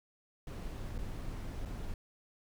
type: noise with dropouts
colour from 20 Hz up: brown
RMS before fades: -40 dBFS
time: 0.47-1.94 s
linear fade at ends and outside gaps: 2 ms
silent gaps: 0.98-0.987 / 1.652-1.656 s
effects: none